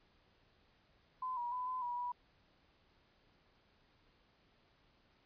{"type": "tone with pitch steps", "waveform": "sine", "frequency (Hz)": [1020, 960, 1001, 1016, 968, 977], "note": ["C6", "B5", "B5", "B5", "B5", "B5"], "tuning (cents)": [-44, -49, 23, 49, -35, -19], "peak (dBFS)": -37, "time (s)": [1.22, 2.12], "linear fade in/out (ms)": 5, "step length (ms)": 150, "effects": ["pink hiss -71 dBFS RMS until 5.25 s", "resampled to 11025 Hz"]}